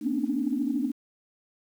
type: tone cluster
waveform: sine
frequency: 230.4 / 251.8 / 269.4 / 286.3 / 299.5 Hz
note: A#3 / B3 / C#4 / D4 / D4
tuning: -20 / +34 / -49 / -44 / +34 cents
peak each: -31 dBFS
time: 0.01-0.92 s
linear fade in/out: 20 ms
effects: tanh soft clip ceiling -13 dBFS + 9-bit